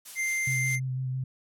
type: noise with tremolo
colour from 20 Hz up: blue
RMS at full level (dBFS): -39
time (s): 0.05-0.76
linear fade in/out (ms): 10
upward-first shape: triangle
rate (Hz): 4.8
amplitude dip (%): 55
type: tone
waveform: square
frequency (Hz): 2093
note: C7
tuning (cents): 0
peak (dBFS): -27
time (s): 0.15-0.8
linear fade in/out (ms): 50
type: tone with vibrato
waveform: sine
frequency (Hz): 129.7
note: C3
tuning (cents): -15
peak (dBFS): -28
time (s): 0.47-1.24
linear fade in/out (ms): 5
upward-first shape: square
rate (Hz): 6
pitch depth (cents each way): 15
effects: low-pass 12000 Hz 12 dB/octave